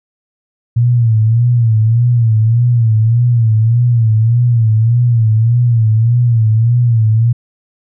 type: tone with vibrato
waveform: sine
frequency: 115.4 Hz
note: A#2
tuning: 17 cents flat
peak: -7 dBFS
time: 0.76-7.33 s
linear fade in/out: 10 ms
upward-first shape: sine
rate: 1.7 Hz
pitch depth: 98 cents each way
effects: none

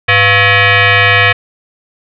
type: tone with frequency modulation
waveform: sine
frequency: 102.9 Hz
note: G#2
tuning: 16 cents flat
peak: -5 dBFS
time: 0.08-1.33 s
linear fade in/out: 10 ms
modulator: 600 Hz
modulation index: 4.5
effects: none

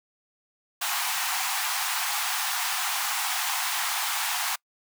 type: high-pass noise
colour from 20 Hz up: pink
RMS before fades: -28 dBFS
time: 0.81-4.56 s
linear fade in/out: 10 ms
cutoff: 730 Hz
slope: 96 dB/octave
effects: noise-tail reverb RT60 0.1 s tail -26 dB re dry

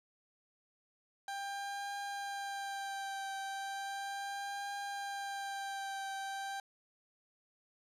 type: tone with vibrato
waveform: 30% pulse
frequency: 792 Hz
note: G5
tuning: 18 cents sharp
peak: -36 dBFS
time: 1.28-6.6 s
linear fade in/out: 2 ms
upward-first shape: triangle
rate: 0.36 Hz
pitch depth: 26 cents each way
effects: low-pass 10000 Hz 12 dB/octave

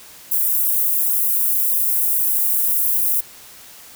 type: high-pass noise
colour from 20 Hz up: white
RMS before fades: -18 dBFS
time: 0.31-3.21 s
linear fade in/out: 10 ms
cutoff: 11000 Hz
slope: 24 dB/octave
effects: white hiss -42 dBFS RMS until 3.95 s

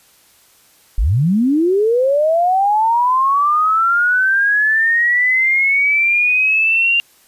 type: linear sweep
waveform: sine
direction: up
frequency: 36.71 to 2794 Hz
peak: -11 dBFS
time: 0.98-7 s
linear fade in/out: 0 ms
effects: white hiss -51 dBFS RMS until 7.27 s + resampled to 32000 Hz

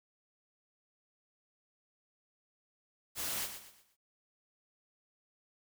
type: noise with echo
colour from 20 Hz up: white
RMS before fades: -37 dBFS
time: 3.15-3.49 s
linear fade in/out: 50 ms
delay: 120 ms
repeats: 4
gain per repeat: -9 dB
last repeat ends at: 3.97 s
effects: none

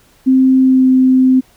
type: tone with pitch glide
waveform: sine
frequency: 261.6 to 258.9 Hz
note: C4 to C4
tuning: 0 to -18 cents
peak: -6 dBFS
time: 0.26-1.41 s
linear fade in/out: 20 ms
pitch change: -18 cents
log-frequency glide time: 0.6-0.9 s
effects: pink hiss -50 dBFS RMS until 1.56 s

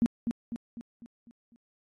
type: tone with echo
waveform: sine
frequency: 233.1 Hz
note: A#3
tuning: in tune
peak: -20 dBFS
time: 0.02-0.06 s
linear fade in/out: 0 ms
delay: 250 ms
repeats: 6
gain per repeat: -6 dB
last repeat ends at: 1.56 s
effects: AAC 32 kbps

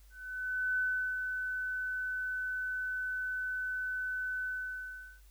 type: tone with ADSR envelope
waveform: sine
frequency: 1508 Hz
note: F#6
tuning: 32 cents sharp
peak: -28 dBFS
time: 0.1-5.21 s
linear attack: 680 ms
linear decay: 380 ms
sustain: -5 dB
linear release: 770 ms
effects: added 50 Hz sine -55 dBFS peak until 5.3 s + white hiss -67 dBFS RMS until 5.3 s

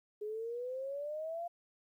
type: exponential sweep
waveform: sine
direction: up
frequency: 415.3 to 699 Hz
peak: -37 dBFS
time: 0.21-1.48 s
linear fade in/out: 10 ms
effects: 12-bit

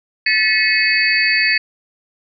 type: tone cluster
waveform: sine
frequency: 1747 / 1940 / 2181 / 2551 / 4526 Hz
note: A6 / B6 / C#7 / D#7 / C#8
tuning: -13 / -31 / -29 / +43 / +35 cents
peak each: -19 dBFS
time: 0.26-1.58 s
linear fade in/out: 5 ms
effects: none

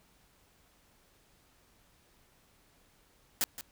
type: noise with echo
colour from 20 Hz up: white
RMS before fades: -29 dBFS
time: 3.41-3.44 s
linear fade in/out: 0 ms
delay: 170 ms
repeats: 1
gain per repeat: -13 dB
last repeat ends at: 3.61 s
effects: pink hiss -66 dBFS RMS until 3.71 s

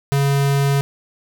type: tone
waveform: square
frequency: 139.7 Hz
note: C#3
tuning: 14 cents sharp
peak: -15 dBFS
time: 0.12-0.81 s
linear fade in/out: 0 ms
effects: none

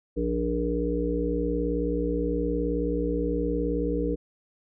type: harmonic tone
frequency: 59 Hz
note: A#1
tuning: 22 cents sharp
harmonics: 1 / 3 / 5 / 7 / 8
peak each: -30 / -33 / -29 / -33 / -29 dBFS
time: 0.16-4.16 s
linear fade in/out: 20 ms
effects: none

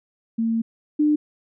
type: tone pair in turn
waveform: sine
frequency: 227 / 299.8 Hz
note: A#3 / D4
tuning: -46 / +36 cents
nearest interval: perfect fourth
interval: 482 cents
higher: second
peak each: -19 / -15 dBFS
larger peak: second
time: 0.38-0.62 / 0.99-1.16 s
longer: first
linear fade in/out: 10 ms
effects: none

